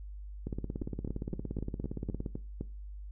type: two click trains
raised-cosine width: 3 ms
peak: -23 / -23 dBFS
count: 8 / 32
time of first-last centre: 0.82-2.61 / 0.47-2.262 s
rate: 3.91 / 17.3 Hz
effects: noise-tail reverb RT60 0.3 s tail -18 dB re dry + added 50 Hz sine -41 dBFS peak until 3.11 s